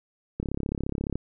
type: click train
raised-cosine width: 3 ms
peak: -16 dBFS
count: 27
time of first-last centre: 0.4-1.156 s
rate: 34.4 Hz
effects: none